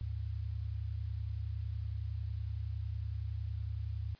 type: tone pair together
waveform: sine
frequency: 74.4 / 105.22 Hz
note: D2 / G#2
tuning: +23 / +23 cents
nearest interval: tritone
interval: 600 cents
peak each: -38 / -38 dBFS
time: 0.01-4.15 s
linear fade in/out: 0 ms
effects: white hiss -63 dBFS RMS until 4.19 s + resampled to 11025 Hz